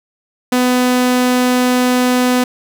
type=tone; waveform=sawtooth; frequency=250 Hz; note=B3; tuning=21 cents sharp; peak=-7 dBFS; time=0.52-2.44 s; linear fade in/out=5 ms; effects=none